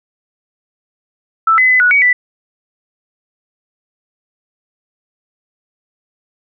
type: tone with pitch steps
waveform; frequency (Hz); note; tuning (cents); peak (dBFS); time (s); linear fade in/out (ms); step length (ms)
sine; 1322 / 2025 / 2013 / 1466 / 2257 / 1980; E6 / B6 / B6 / F#6 / C#7 / B6; +5 / +43 / +33 / -16 / +31 / +4; -7; 1.47-2.13; 5; 110
effects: none